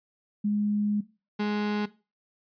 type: tone pair in turn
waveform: sine / 35% pulse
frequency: 207.7 / 208.6 Hz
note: G#3 / G#3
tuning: 0 / +8 cents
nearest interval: unison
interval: 8 cents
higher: second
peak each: -23 / -24 dBFS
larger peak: first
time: 0.44-1.01 / 1.39-1.86 s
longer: first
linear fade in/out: 10 ms
effects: noise-tail reverb RT60 0.3 s tail -17 dB re dry + resampled to 11025 Hz